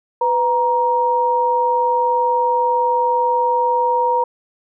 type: tone pair together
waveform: sine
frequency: 498.5 / 940.4 Hz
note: B4 / A#5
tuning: +16 / +15 cents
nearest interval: major seventh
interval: 1099 cents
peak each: -19 / -15 dBFS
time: 0.21-4.24 s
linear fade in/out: 5 ms
effects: none